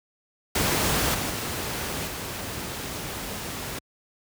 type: noise with level steps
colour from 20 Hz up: pink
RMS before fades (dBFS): -23 / -28 / -30 / -33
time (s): 0.55-3.79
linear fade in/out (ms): 5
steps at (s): 1.14 / 1.3 / 2.07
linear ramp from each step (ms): 5
effects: high-pass 60 Hz 12 dB/octave